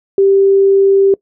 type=tone; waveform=sine; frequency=392 Hz; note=G4; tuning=in tune; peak=-6 dBFS; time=0.18-1.14 s; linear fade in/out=2 ms; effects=noise-tail reverb RT60 0.1 s tail -22 dB re dry